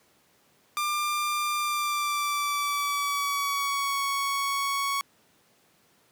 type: tone with pitch glide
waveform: sawtooth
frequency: 1193 to 1113.1 Hz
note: D6 to C#6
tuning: +27 to +7 cents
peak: -22 dBFS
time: 0.77-5.01 s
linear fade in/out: 0 ms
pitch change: -120 cents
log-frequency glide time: 1.59-4 s
effects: pink hiss -63 dBFS RMS until 6.11 s + high-pass 150 Hz 12 dB/octave